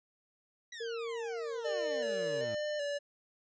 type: exponential sweep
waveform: 20% pulse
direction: down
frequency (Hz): 1975.5 to 103.83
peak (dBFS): -38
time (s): 0.72-2.55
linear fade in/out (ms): 5
type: tone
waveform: sine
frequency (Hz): 461.8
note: A#4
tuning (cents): -16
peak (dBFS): -36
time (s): 0.8-2.45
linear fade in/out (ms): 10
type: tone with vibrato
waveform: square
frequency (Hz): 587.3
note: D5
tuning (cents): 0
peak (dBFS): -34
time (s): 1.64-2.99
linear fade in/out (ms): 20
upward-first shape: square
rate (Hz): 1.3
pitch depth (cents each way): 35
effects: resampled to 16000 Hz